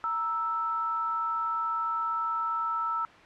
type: tone pair together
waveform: sine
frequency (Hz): 932.3 / 1318.5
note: A#5 / E6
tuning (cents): 0 / 0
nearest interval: tritone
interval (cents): 600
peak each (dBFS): -34 / -27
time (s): 0.04-3.05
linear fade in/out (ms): 0
effects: white hiss -50 dBFS RMS until 3.25 s + low-pass 2000 Hz 12 dB/octave